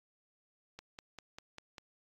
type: click train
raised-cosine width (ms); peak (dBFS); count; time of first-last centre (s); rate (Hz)
0.2; -29; 6; 0.79-1.782; 5.04
effects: AAC 64 kbps